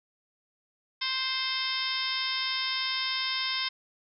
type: harmonic tone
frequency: 523.3 Hz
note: C5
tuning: in tune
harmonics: 2 / 3 / 4 / 5 / 6 / 7 / 8 / 9 / 10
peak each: -38 / -40 / -35 / -40 / -36 / -34 / -43 / -39 / -34 dBFS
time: 1.01-3.69 s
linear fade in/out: 10 ms
effects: none